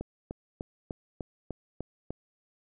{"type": "click train", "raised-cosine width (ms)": 2, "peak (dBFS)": -22, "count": 8, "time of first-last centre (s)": [0.01, 2.106], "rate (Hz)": 3.34, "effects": []}